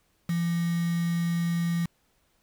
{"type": "tone with quantisation", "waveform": "sine", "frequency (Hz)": 170, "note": "F3", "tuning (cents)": -46, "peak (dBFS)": -24, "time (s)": [0.29, 1.86], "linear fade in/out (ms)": 5, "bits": 6, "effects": ["pink hiss -69 dBFS RMS until 2.42 s"]}